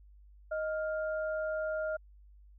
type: tone pair together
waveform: sine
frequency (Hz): 625 / 1403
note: D#5 / F6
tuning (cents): +8 / +8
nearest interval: octave + major second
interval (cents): 1400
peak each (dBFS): -32 / -39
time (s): 0.51-1.97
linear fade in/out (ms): 10
effects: added 50 Hz sine -54 dBFS peak until 2.58 s